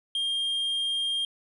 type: tone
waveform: triangle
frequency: 3212 Hz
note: G7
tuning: 41 cents sharp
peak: -24 dBFS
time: 0.15-1.25 s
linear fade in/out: 2 ms
effects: resampled to 32000 Hz